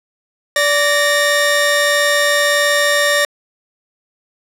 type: tone pair together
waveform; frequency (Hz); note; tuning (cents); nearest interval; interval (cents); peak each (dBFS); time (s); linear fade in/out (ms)
sawtooth; 580.5 / 1843; D5 / A#6; -20 / -20; octave + minor sixth; 2000; -11; 0.56-3.25; 2
effects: low-pass 12000 Hz 12 dB/octave